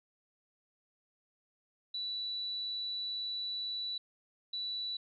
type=tone bursts at uneven times; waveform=sine; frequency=3951 Hz; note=B7; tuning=in tune; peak=-35 dBFS; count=2; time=1.94-3.98 / 4.53-4.97 s; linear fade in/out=5 ms; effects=none